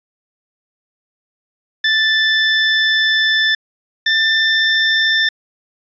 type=tone pair in turn; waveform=25% pulse; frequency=1760 / 1781.5 Hz; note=A6 / A6; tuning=0 / +21 cents; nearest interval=unison; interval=21 cents; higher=second; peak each=-8 dBFS; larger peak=neither; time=1.84-3.55 / 4.06-5.29 s; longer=first; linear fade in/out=5 ms; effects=resampled to 16000 Hz